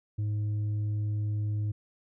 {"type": "tone with tanh clipping", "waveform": "triangle", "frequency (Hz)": 105.1, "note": "G#2", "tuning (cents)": 21, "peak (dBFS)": -28, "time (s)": [0.18, 1.72], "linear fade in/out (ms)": 10, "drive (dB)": 8, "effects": []}